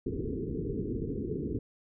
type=low-pass noise; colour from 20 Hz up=white; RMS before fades=-34 dBFS; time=0.06-1.59 s; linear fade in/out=5 ms; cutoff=450 Hz; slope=96 dB/octave; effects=none